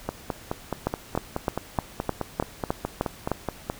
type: two click trains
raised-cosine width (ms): 1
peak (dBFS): -12 / -9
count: 18 / 9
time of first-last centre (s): 0.09-3.699 / 0.87-3.316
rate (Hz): 4.71 / 3.27
effects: pink hiss -46 dBFS RMS until 3.79 s